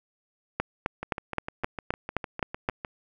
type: two click trains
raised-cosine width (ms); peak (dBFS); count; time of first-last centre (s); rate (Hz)
0.5; -10 / -18; 9 / 13; 0.6-2.689 / 1.03-2.848; 3.83 / 6.6
effects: none